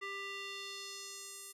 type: tone with band-pass filter sweep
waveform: square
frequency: 395.4 Hz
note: G4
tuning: 15 cents sharp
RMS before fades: -45 dBFS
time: 0.01-1.53 s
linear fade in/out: 20 ms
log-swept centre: 1900 to 10000 Hz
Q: 1.6
effects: none